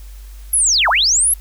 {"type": "linear two-way sweep", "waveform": "sine", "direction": "down then up", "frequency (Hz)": [11480, 622.3, 11480], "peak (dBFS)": -11, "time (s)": [0.53, 1.34], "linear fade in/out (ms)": 5, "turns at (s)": 0.89, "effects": ["added 49 Hz sine -32 dBFS peak until 1.4 s", "white hiss -48 dBFS RMS until 1.4 s"]}